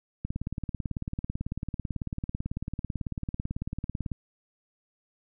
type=click train; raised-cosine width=5 ms; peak=-19 dBFS; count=71; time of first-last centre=0.25-4.117 s; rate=18.1 Hz; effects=none